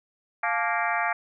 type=harmonic tone with a mistuned harmonic; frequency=233.1 Hz; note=A#3; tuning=in tune; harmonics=3 / 4 / 5 / 6 / 7 / 8 / 9 / 10; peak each=-29 / -30 / -31 / -32 / -32 / -33 / -34 / -34 dBFS; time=0.43-1.13 s; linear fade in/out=5 ms; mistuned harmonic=4; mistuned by=-120 cents; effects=none